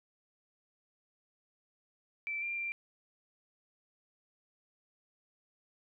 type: tone with pitch steps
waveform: sine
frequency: 2329 / 2381 / 2367 Hz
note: D7 / D7 / D7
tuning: -15 / +23 / +13 cents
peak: -34 dBFS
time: 2.27-2.72 s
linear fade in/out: 0 ms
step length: 150 ms
effects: none